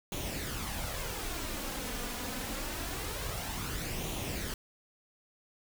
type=noise with flanger; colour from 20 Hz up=pink; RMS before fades=-37 dBFS; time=0.12-4.54 s; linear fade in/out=2 ms; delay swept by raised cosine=0.3 to 4.1 ms; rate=0.25 Hz; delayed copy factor=+0.5; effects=none